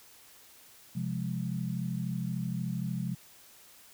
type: chord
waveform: sine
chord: F minor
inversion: second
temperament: equal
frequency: 130.81 / 174.61 / 207.7 Hz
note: C3 / F3 / Ab3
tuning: 0 / 0 / 0 cents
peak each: -35 / -34 / -37 dBFS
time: 0.95-3.15 s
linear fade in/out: 10 ms
effects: white hiss -56 dBFS RMS until 3.93 s